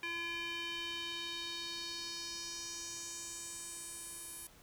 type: tone with band-pass filter sweep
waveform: square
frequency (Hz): 339.9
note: F4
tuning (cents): -47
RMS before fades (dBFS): -43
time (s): 0.03-4.47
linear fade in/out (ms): 2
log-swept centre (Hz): 2300 to 11000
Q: 2.9
effects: pink hiss -61 dBFS RMS until 4.62 s